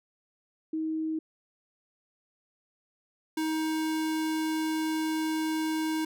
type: tone pair in turn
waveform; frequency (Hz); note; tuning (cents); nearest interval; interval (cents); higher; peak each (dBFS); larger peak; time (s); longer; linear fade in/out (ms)
sine / square; 316.6 / 315.5; D#4 / D#4; +30 / +24; unison; 6; first; -28 / -28; neither; 0.73-1.19 / 3.37-6.05; second; 5
effects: none